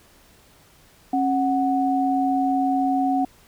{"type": "tone pair together", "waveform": "sine", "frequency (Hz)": [271.6, 740], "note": ["C#4", "F#5"], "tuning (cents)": [-35, 0], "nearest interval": "octave + perfect fourth", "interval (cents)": 1735, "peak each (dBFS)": -21, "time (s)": [1.13, 3.25], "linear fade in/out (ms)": 5, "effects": ["pink hiss -54 dBFS RMS until 3.47 s"]}